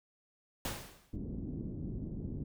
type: noise with exponential decay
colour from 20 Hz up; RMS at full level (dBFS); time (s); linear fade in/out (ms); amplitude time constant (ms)
pink; -35; 0.65-1.16; 2; 110
type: low-pass noise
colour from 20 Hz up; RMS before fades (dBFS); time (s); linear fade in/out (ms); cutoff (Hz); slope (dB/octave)
white; -40; 1.13-2.44; 5; 280; 24
effects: none